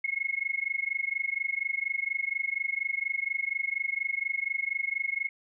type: tone with amplitude modulation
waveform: sine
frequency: 2173 Hz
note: C#7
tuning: 35 cents flat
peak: -24 dBFS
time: 0.04-5.29 s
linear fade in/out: 5 ms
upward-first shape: sine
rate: 24.2 Hz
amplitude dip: 95%
effects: none